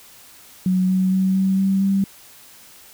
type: tone with pitch steps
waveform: sine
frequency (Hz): 185 / 187.04 / 189.11 / 191.19 / 193.3 / 195.44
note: F#3 / F#3 / F#3 / G3 / G3 / G3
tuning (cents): 0 / +19 / +38 / -43 / -24 / -5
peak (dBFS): -15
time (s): 0.66-2.04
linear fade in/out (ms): 2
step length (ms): 230
effects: white hiss -46 dBFS RMS until 2.93 s